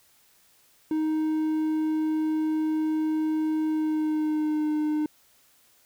triangle tone with pitch glide, 312.2 to 304 Hz, D#4 to D#4, +6 to -40 cents, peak -21 dBFS, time 0.91-5.06 s, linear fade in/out 2 ms, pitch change -46 cents, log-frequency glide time 3.67-4.72 s, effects white hiss -61 dBFS RMS until 5.85 s

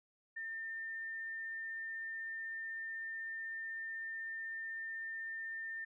sine tone, 1804 Hz, A6, 43 cents sharp, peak -40 dBFS, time 0.36-5.85 s, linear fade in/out 10 ms, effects none

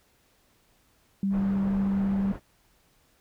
sine tone, 196 Hz, G3, in tune, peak -23 dBFS, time 1.23-2.32 s, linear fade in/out 2 ms
pink low-pass noise, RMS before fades -38 dBFS, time 1.3-2.4 s, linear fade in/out 50 ms, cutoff 1100 Hz, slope 12 dB/octave
effects pink hiss -65 dBFS RMS until 3.2 s

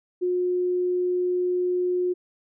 sine tone, 360 Hz, F#4, 47 cents flat, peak -21 dBFS, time 0.21-2.14 s, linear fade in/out 20 ms, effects none

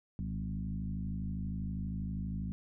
sine tone with frequency modulation, 128.5 Hz, C3, 31 cents flat, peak -34 dBFS, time 0.19-2.52 s, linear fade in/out 0 ms, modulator 52.5 Hz, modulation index 1.8, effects none

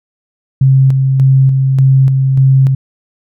sine tone with tremolo, 133.7 Hz, C3, 38 cents sharp, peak -4 dBFS, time 0.61-2.75 s, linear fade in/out 5 ms, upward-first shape square, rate 1.7 Hz, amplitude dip 35%, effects none

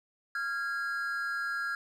triangle tone pair together, 1384.7 / 1645 Hz, F6 / G#6, -15 / -17 cents, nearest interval minor third, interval 298 cents, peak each -32 / -32 dBFS, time 0.35-1.75 s, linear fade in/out 2 ms, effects none

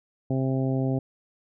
harmonic tone, 132.3 Hz, C3, 20 cents sharp, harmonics 1 / 2 / 3 / 4 / 5 / 6, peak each -25 / -27 / -33 / -35 / -36 / -42 dBFS, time 0.3-0.99 s, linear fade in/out 5 ms, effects none

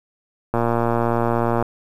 click train, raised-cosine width 1 ms, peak -6 dBFS, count 128, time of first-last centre 0.54-1.625 s, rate 117 Hz, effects 7-bit

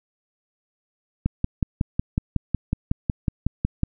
click train, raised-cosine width 5 ms, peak -8 dBFS, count 15, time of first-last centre 1.26-3.834 s, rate 5.44 Hz, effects none

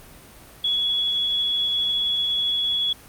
sine tone, 3372 Hz, G#7, 26 cents sharp, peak -19 dBFS, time 0.64-2.93 s, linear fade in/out 5 ms, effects pink hiss -46 dBFS RMS until 3.08 s + Opus 32 kbps

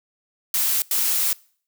blue noise bursts at uneven times, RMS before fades -21 dBFS, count 2, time 0.54-0.82 / 0.91-1.33 s, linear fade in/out 2 ms, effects noise-tail reverb RT60 0.5 s tail -24 dB re dry

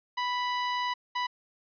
sawtooth tone bursts at uneven times, 987.8 Hz, B5, in tune, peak -24 dBFS, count 2, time 0.17-0.94 / 1.15-1.27 s, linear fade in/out 10 ms, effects resampled to 11025 Hz

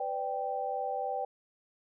sine chord, G major, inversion first, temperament equal with one note detuned, 504 / 587.3 / 784 Hz, B4 / D5 / G5, +35 / 0 / 0 cents, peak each -37 / -38 / -33 dBFS, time 0-1.25 s, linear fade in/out 5 ms, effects none

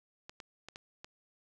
clicks, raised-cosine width 0.2 ms, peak -28 dBFS, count 5, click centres 0.295 / 0.402 / 0.686 / 0.759 / 1.045 s, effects none

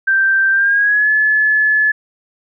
sine tone with pitch glide, 1568 to 1719.8 Hz, G6 to A6, 0 to -40 cents, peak -10 dBFS, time 0.07-1.92 s, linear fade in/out 10 ms, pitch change +160 cents, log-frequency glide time 0.52-1.1 s, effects none

